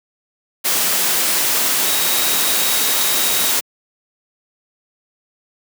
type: tone in noise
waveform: sine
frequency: 3792 Hz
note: A#7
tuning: 29 cents sharp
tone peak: -25 dBFS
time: 1.85-3.52 s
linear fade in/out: 20 ms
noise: white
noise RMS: -17 dBFS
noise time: 0.64-3.61 s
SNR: -11 dB
effects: high-pass 200 Hz 12 dB/octave